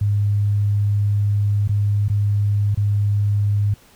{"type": "tone with dropouts", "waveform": "sine", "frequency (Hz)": 102.5, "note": "G#2", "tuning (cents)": -22, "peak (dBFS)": -15, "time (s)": [0.01, 3.74], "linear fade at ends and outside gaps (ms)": 5, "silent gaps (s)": [[1.677, 1.692], [2.083, 2.098], [2.747, 2.773]], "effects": ["pink hiss -51 dBFS RMS until 3.95 s"]}